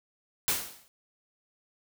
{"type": "noise with exponential decay", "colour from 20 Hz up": "white", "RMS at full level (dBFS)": -24, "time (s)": [0.48, 0.88], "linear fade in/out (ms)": 0, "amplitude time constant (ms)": 85, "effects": []}